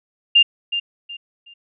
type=tone with echo; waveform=sine; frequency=2800 Hz; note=F7; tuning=4 cents sharp; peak=-8 dBFS; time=0.35-0.43 s; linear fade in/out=10 ms; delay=370 ms; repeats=3; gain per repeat=-11 dB; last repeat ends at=1.54 s; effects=none